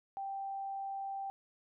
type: tone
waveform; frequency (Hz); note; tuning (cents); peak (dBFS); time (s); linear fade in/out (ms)
sine; 784; G5; 0; -37; 0.17-1.3; 0
effects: none